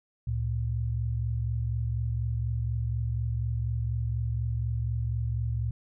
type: tone pair together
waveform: sine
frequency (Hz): 69.9 / 114.01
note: C#2 / A#2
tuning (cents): +15 / -38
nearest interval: minor sixth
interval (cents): 847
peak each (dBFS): -31 / -28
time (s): 0.27-5.71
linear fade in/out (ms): 5
effects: none